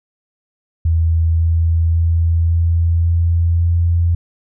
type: tone with pitch steps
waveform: sine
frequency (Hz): 82 / 82.62 / 83.24 / 83.87 / 84.5 / 85.14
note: E2 / E2 / E2 / E2 / E2 / F2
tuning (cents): -9 / +4 / +17 / +30 / +43 / -44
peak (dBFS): -11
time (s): 0.85-4.15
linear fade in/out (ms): 5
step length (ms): 550
effects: none